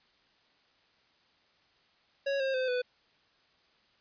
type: tone with pitch steps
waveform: square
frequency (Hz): 554.4 / 534.6 / 515.5 / 497.1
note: C#5 / C5 / C5 / B4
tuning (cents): 0 / +37 / -26 / +11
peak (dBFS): -29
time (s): 2.26-2.82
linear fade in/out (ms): 10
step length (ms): 140
effects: white hiss -67 dBFS RMS until 4 s + resampled to 11025 Hz